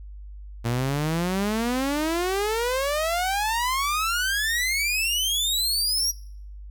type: exponential sweep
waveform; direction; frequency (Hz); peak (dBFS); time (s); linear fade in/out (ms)
sawtooth; up; 114.5 to 5790; -19; 0.64-6.12; 20
effects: noise-tail reverb RT60 0.6 s tail -22 dB re dry + added 50 Hz sine -37 dBFS peak until 6.7 s